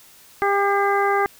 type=harmonic tone with a mistuned harmonic; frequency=400 Hz; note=G4; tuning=35 cents sharp; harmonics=1 / 2 / 3 / 4 / 5; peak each=-21 / -21 / -23 / -26 / -28 dBFS; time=0.42-1.26 s; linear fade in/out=0 ms; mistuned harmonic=5; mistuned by=+28 cents; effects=white hiss -49 dBFS RMS until 1.39 s